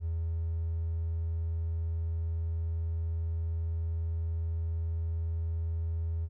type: tone with hard clipping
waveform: triangle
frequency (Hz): 82.41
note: E2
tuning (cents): 0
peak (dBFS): -30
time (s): 0-6.29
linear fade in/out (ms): 50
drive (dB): 4
effects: none